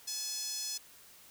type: tone with high-pass filter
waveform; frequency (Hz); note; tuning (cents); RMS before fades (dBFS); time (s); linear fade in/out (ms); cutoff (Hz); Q
sawtooth; 855; A5; -50; -38; 0.07-0.78; 10; 5400; 3.2
effects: white hiss -57 dBFS RMS until 1.3 s